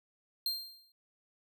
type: tone with exponential decay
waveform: 45% pulse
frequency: 4186 Hz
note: C8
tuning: in tune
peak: -28 dBFS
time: 0.46-0.92 s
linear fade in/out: 2 ms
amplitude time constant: 100 ms
effects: none